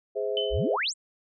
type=chord; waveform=sine; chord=Ab augmented; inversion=none; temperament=just; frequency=415.3 / 519.1 / 648.9 Hz; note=Ab4 / C5 / E5; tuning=0 / -14 / -27 cents; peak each=-29 / -31 / -33 dBFS; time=0.15-0.77 s; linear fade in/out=20 ms
type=tone with exponential decay; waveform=sine; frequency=3039 Hz; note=F#7; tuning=46 cents sharp; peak=-24 dBFS; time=0.37-0.74 s; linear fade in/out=1 ms; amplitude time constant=80 ms
type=exponential sweep; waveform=sine; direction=up; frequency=38.89 to 8590 Hz; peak=-25 dBFS; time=0.5-0.94 s; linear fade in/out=50 ms
effects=none

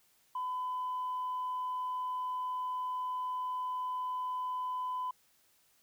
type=tone; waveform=sine; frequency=1007 Hz; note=B5; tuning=33 cents sharp; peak=-32 dBFS; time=0.35-5.11 s; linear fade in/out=5 ms; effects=tanh soft clip ceiling -30 dBFS + white hiss -69 dBFS RMS until 5.82 s

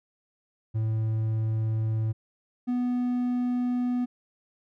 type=tone pair in turn; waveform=triangle; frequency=110.4 / 246.6 Hz; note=A2 / B3; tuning=+6 / -2 cents; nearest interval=octave + major second; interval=1392 cents; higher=second; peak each=-22 dBFS; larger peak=neither; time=0.74-2.13 / 2.67-4.06 s; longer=neither; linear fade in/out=20 ms; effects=none

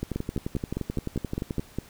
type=two click trains; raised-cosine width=3 ms; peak=-16 / -15 dBFS; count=19 / 9; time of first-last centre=0.03-1.595 / 0.16-1.786 s; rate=11.5 / 4.92 Hz; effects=pink hiss -52 dBFS RMS until 1.89 s

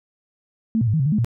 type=tone with pitch steps; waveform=sine; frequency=223.2 / 118.6 / 105.9 / 159.1 / 132.7 / 152 / 211.5 / 117.2 Hz; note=A3 / A#2 / G#2 / D#3 / C3 / D#3 / G#3 / A#2; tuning=+25 / +30 / +34 / +39 / +25 / -40 / +32 / +10 cents; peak=-16 dBFS; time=0.75-1.246 s; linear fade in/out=0 ms; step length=62 ms; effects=none

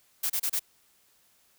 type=noise bursts; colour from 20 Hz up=blue; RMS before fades=-28 dBFS; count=4; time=0.23-0.596 s; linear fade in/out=10 ms; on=69 ms; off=30 ms; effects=white hiss -65 dBFS RMS until 1.58 s

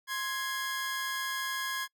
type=tone pair together; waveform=sawtooth; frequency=1052.2 / 1661.2 Hz; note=C6 / G#6; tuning=+9 / 0 cents; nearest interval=minor sixth; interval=791 cents; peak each=-33 / -30 dBFS; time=0.07-1.88 s; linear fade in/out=50 ms; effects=noise-tail reverb RT60 0.1 s tail -25 dB re dry

